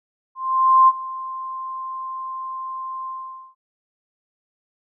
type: tone with ADSR envelope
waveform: sine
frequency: 1048 Hz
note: C6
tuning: 2 cents sharp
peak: -8 dBFS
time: 0.35-3.55 s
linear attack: 530 ms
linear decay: 38 ms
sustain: -19 dB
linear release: 470 ms
effects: none